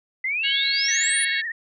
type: exponential sweep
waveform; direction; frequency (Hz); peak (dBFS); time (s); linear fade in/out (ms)
sine; up; 2003 to 10240; -22; 0.24-1.25; 5
type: harmonic tone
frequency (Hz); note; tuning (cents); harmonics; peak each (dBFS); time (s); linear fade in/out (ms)
550; C#5; -14; 3 / 4 / 5 / 6 / 7 / 8; -30 / -25 / -34 / -32 / -30 / -34; 0.43-1.42; 20
type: tone with vibrato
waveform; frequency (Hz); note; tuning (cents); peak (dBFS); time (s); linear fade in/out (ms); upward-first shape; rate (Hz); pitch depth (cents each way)
sine; 1830; A#6; -32; -26; 0.88-1.52; 5; triangle; 16; 90
effects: none